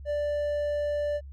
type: tone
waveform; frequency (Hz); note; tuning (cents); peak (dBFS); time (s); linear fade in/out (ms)
triangle; 587.3; D5; 0; -24; 0.05-1.21; 50
effects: added 69 Hz sine -40 dBFS peak until 1.32 s